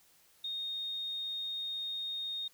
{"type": "tone", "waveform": "sine", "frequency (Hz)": 3702, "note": "A#7", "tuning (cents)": -13, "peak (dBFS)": -35, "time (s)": [0.44, 2.48], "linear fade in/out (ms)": 5, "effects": ["white hiss -65 dBFS RMS until 2.53 s"]}